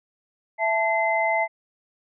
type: tone cluster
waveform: sine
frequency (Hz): 663 / 875 / 2060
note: E5 / A5 / C7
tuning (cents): +10 / -10 / -28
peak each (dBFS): -24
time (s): 0.58-1.48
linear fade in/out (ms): 50
effects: none